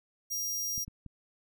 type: tone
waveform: sawtooth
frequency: 5700 Hz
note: F8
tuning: 34 cents sharp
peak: -29 dBFS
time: 0.3-0.85 s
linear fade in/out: 20 ms
type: clicks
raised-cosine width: 5 ms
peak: -32 dBFS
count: 3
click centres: 0.779 / 0.88 / 1.063 s
effects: none